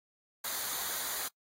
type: noise with comb filter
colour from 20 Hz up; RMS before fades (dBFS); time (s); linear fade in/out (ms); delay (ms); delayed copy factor
white; -36; 0.44-1.28; 5; 0.37; -0.6
effects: noise-tail reverb RT60 0.1 s tail -25 dB re dry + AAC 48 kbps